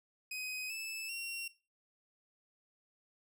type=tone with pitch steps; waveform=sawtooth; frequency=2513 / 2624 / 2740 Hz; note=D#7 / E7 / F7; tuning=+17 / -9 / -34 cents; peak=-36 dBFS; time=0.31-1.48 s; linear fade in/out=5 ms; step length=390 ms; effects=noise-tail reverb RT60 0.3 s tail -17 dB re dry